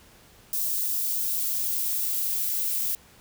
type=noise with high-pass filter sweep; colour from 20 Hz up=violet; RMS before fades=-27 dBFS; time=0.53-2.95 s; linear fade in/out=0 ms; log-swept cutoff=4100 to 1600 Hz; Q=0.83; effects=pink hiss -54 dBFS RMS until 3.2 s